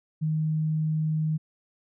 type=tone; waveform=sine; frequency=156.1 Hz; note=D#3; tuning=6 cents sharp; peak=-23 dBFS; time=0.21-1.38 s; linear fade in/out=20 ms; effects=none